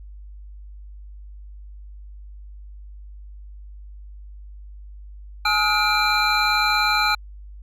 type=tone cluster; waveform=triangle; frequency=845 / 1273 / 1430 / 2375 / 4074 Hz; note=G#5 / D#6 / F6 / D7 / C8; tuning=+30 / +39 / +41 / +19 / -47 cents; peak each=-22 dBFS; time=5.45-7.15 s; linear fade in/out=5 ms; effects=added 50 Hz sine -37 dBFS peak until 7.62 s